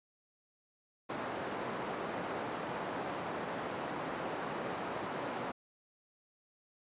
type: band-pass noise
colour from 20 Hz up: white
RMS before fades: -39 dBFS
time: 1.09-5.52 s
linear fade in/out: 10 ms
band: 160 to 1000 Hz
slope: 12 dB/octave
effects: resampled to 8000 Hz